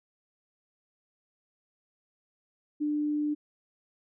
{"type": "tone", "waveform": "sine", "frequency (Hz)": 297.6, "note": "D4", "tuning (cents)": 23, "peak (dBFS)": -26, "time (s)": [2.8, 3.35], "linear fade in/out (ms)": 20, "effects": []}